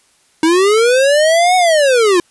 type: linear two-way sweep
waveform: square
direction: up then down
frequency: 311.6 to 744 to 336.8 Hz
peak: -9 dBFS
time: 0.43-2.2 s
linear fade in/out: 2 ms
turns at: 1.56 s
effects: white hiss -54 dBFS RMS until 2.3 s + resampled to 24000 Hz